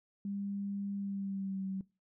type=tone with pitch glide; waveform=sine; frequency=200 to 191.63 Hz; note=G3 to G3; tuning=+35 to -39 cents; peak=-35 dBFS; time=0.25-1.81 s; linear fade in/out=2 ms; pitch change=-74 cents; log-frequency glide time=0.95-1.65 s; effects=noise-tail reverb RT60 0.3 s tail -22 dB re dry